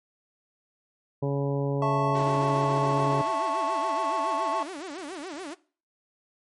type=harmonic tone; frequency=140.2 Hz; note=C#3; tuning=20 cents sharp; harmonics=1 / 2 / 3 / 4 / 5 / 6 / 7; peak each=-26 / -32 / -30 / -33 / -44 / -42 / -42 dBFS; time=1.22-3.22 s; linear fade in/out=10 ms
type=chord; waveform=triangle; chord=A major; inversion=second; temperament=just; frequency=660 / 880 / 1100 Hz; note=E5 / A5 / C#6; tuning=+2 / 0 / -14 cents; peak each=-27 dBFS; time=1.82-4.63 s; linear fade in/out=2 ms
type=tone with vibrato; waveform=sawtooth; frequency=329.6 Hz; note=E4; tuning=in tune; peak=-31 dBFS; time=2.14-5.55 s; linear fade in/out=20 ms; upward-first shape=sine; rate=7.1 Hz; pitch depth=280 cents each way
effects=noise-tail reverb RT60 0.4 s tail -20 dB re dry + MP3 48 kbps